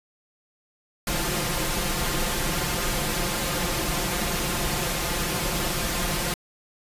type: noise with comb filter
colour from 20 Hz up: pink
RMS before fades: -26 dBFS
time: 1.07-6.34 s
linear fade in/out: 2 ms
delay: 5.7 ms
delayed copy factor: +0.7
effects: resampled to 32000 Hz